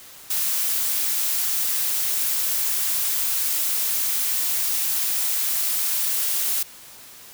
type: noise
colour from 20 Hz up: blue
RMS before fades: -23 dBFS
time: 0.3-6.63 s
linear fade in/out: 5 ms
effects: white hiss -44 dBFS RMS until 7.33 s